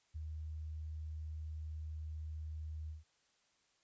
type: tone with ADSR envelope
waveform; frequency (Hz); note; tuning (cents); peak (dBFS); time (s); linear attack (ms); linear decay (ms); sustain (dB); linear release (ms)
sine; 77.78; D#2; 0; -39; 0.14-3.04; 23; 10; -2; 150
effects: white hiss -75 dBFS RMS until 3.83 s + resampled to 16000 Hz